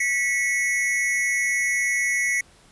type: tone pair together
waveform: square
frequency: 1959 / 2199 Hz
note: B6 / C#7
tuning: -15 / -14 cents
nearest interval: major second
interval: 201 cents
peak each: -24 dBFS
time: 0-2.41 s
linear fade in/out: 5 ms
effects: pink hiss -54 dBFS RMS until 2.71 s + resampled to 24000 Hz